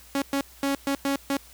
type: tone bursts at uneven times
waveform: sawtooth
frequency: 277.2 Hz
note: C#4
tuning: in tune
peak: -19 dBFS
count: 6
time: 0.15-0.22 / 0.33-0.41 / 0.63-0.75 / 0.87-0.95 / 1.05-1.16 / 1.3-1.37 s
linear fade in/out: 2 ms
effects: added 60 Hz sine -53 dBFS peak until 1.53 s + white hiss -51 dBFS RMS until 1.53 s